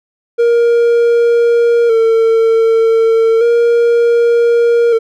triangle tone with vibrato, 461 Hz, A#4, 19 cents flat, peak -5 dBFS, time 0.38-4.99 s, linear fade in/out 20 ms, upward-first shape square, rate 0.33 Hz, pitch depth 34 cents each way, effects none

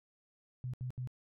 sine tone bursts, 126.1 Hz, B2, 36 cents sharp, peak -36 dBFS, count 3, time 0.64-1.074 s, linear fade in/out 0 ms, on 96 ms, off 73 ms, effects none

